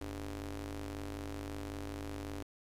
sawtooth ring-modulated tone, 103.83 Hz, G#2, in tune, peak -33 dBFS, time 0.01-2.43 s, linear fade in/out 5 ms, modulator 185 Hz, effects resampled to 32000 Hz + 10-bit

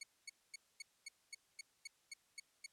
15% pulse tone bursts, 2217 Hz, C#7, in tune, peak -39 dBFS, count 11, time 0.01-2.663 s, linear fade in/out 5 ms, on 23 ms, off 240 ms, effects white hiss -75 dBFS RMS until 2.72 s + low-pass 10000 Hz 12 dB/octave

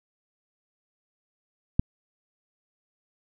click, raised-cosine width 5 ms, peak -7 dBFS, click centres 1.795 s, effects none

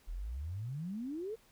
sine exponential sweep, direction up, 37.34 to 466.2 Hz, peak -37 dBFS, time 0.07-1.36 s, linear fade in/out 20 ms, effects pink hiss -66 dBFS RMS until 1.51 s

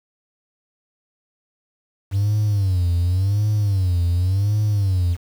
triangle tone with vibrato, 95.8 Hz, G2, 39 cents flat, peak -13 dBFS, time 2.11-5.17 s, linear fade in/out 50 ms, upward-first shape sine, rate 0.9 Hz, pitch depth 180 cents each way, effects tanh soft clip ceiling -11 dBFS + 7-bit

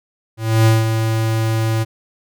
square tone with ADSR envelope, 111.7 Hz, A2, 27 cents sharp, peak -9 dBFS, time 0.37-1.85 s, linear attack 290 ms, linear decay 180 ms, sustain -7 dB, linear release 28 ms, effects none

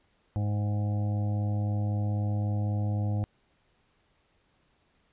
harmonic tone with a mistuned harmonic, 103.83 Hz, G#2, in tune, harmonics 1 / 2 / 3 / 5 / 6 / 7 / 8, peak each -26 / -36 / -41 / -44 / -48 / -45 / -50 dBFS, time 0.36-3.24 s, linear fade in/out 0 ms, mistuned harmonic 8, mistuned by -39 cents, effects pink hiss -69 dBFS RMS until 5.12 s + resampled to 8000 Hz

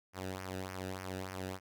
sawtooth tone with flanger, 93.7 Hz, F#2, 22 cents sharp, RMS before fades -42 dBFS, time 0.13-1.6 s, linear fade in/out 50 ms, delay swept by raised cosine 0.25 to 0.95 ms, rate 3.4 Hz, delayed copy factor -0.7, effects none

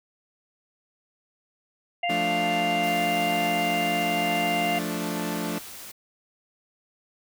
harmonic tone, 698 Hz, F5, 1 cent flat, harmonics 1 / 3 / 4, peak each -25 / -30 / -31 dBFS, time 2.03-4.79 s, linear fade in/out 5 ms
sawtooth chord, D minor, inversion first, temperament equal, 174.61 / 220 / 293.7 Hz, F3 / A3 / D4, 0 / 0 / 0 cents, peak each -28 dBFS, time 2.09-5.59 s, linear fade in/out 10 ms
white noise, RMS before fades -41 dBFS, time 2.83-5.92 s, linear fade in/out 10 ms
effects none

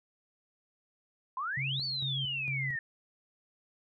sine exponential two-way sweep, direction up then down, 994 to 4597 to 1779 Hz, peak -32 dBFS, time 1.37-2.79 s, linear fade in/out 2 ms, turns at 1.84 s
sine tone with tremolo, 135.6 Hz, C#3, 38 cents flat, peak -34 dBFS, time 1.57-2.76 s, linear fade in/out 5 ms, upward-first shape square, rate 2.2 Hz, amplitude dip 65%
effects none

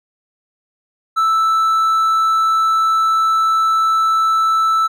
triangle tone, 1318.5 Hz, E6, in tune, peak -10 dBFS, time 1.16-4.88 s, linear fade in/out 20 ms, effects none

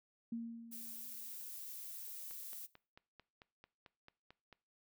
sine tone with exponential decay, 231.2 Hz, A#3, 14 cents flat, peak -37 dBFS, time 0.32-1.38 s, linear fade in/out 5 ms, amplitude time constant 230 ms
violet noise, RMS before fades -48 dBFS, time 0.71-2.67 s, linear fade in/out 20 ms
click train, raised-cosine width 0.3 ms, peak -40 dBFS, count 11, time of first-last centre 2.31-4.527 s, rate 4.51 Hz
effects noise-tail reverb RT60 0.4 s tail -21 dB re dry

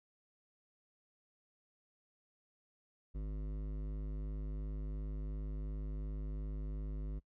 sine tone with hard clipping, 51.4 Hz, G#1, 17 cents flat, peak -40 dBFS, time 3.14-7.2 s, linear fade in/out 20 ms, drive 14 dB, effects noise-tail reverb RT60 0.1 s tail -24 dB re dry

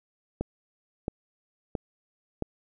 click train, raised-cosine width 2 ms, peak -15 dBFS, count 4, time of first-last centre 0.41-2.423 s, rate 1.49 Hz, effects none

